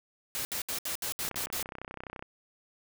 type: noise bursts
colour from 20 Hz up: white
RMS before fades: -34 dBFS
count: 8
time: 0.35-1.626 s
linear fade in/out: 0 ms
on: 100 ms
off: 68 ms
type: click train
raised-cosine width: 0.5 ms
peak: -25 dBFS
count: 32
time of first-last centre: 1.25-2.225 s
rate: 31.8 Hz
effects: none